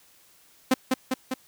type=tone with echo; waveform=sawtooth; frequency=259.3 Hz; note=C4; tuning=15 cents flat; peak=-13 dBFS; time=0.71-0.74 s; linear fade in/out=5 ms; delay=200 ms; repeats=3; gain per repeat=-3 dB; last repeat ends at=1.34 s; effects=white hiss -58 dBFS RMS until 1.47 s